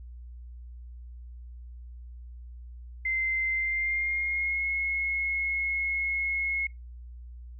sine tone with pitch glide, 2078 to 2171 Hz, C7 to C#7, -12 to -37 cents, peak -26 dBFS, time 3.05-6.67 s, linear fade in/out 5 ms, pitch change +75 cents, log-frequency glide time 3.53-4.66 s, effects noise-tail reverb RT60 0.2 s tail -23 dB re dry + added 60 Hz sine -41 dBFS peak until 7.59 s

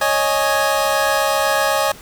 25% pulse chord, C# suspended second, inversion none, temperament equal, 554.4 / 622.3 / 830.6 Hz, C#5 / D#5 / G#5, 0 / 0 / 0 cents, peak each -16 dBFS, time 0.01-1.92 s, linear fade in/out 5 ms, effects pink hiss -40 dBFS RMS until 2.01 s

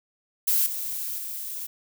violet noise with level steps, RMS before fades -22 / -31 / -34 dBFS, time 0.47-1.67 s, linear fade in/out 10 ms, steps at 0.66 / 1.18 s, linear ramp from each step 5 ms, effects none

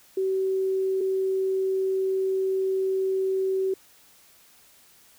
sine tone pair in turn, 381.4 / 381.4 Hz, G4 / G4, -47 / -47 cents, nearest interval unison, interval 0 cents, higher neither, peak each -22 dBFS, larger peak neither, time 0.17-1.01 / 1.01-3.74 s, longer second, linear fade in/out 5 ms, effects white hiss -56 dBFS RMS until 5.18 s

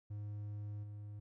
triangle tone with level steps, 103.83 Hz, G#2, in tune, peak -39 / -43 dBFS, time 0.1-1.2 s, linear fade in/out 10 ms, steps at 0.83 s, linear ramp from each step 10 ms, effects none

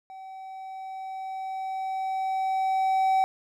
triangle tone with level ramp, 764 Hz, G5, 45 cents flat, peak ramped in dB -38 to -17 dBFS, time 0.1-3.24 s, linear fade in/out 0 ms, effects none

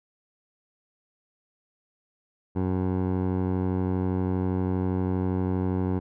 15% pulse tone with low-pass filter, 92.5 Hz, F#2, in tune, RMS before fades -26 dBFS, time 2.55-6 s, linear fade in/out 20 ms, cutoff 750 Hz, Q 0.79, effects none

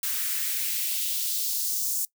blue noise with high-pass filter sweep, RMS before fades -28 dBFS, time 0.03-2.05 s, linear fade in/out 2 ms, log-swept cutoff 1300 to 6800 Hz, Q 1.6, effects noise-tail reverb RT60 0.1 s tail -21 dB re dry

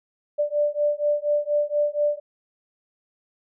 sine beating tone pair, 587.3 / 591.5 Hz, D5 / D5, 0 / +12 cents, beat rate 4.2 Hz, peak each -23 dBFS, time 0.38-2.2 s, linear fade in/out 20 ms, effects none

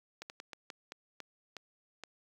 slowing click train, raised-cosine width 0.2 ms, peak -26 dBFS, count 9, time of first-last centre 0.22-2.037 s, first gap 79 ms, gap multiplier 1.29, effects high-pass 200 Hz 12 dB/octave + 9-bit

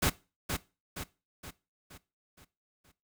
pink noise with echo, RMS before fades -27 dBFS, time 0.02-0.1 s, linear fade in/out 10 ms, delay 470 ms, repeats 6, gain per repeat -6 dB, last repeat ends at 2.92 s, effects noise-tail reverb RT60 0.3 s tail -19 dB re dry

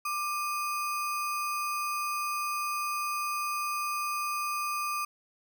sine tone with sample-and-hold, 1185 Hz, D6, 15 cents sharp, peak -29 dBFS, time 0.05-5.05 s, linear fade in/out 5 ms, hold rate 3675 Hz, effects none

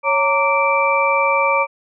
sine tone cluster, 553 / 921 / 1165 / 2340 Hz, C#5 / A#5 / D6 / D7, -4 / -21 / -14 / -7 cents, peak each -19 dBFS, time 0.03-1.67 s, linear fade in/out 50 ms, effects none

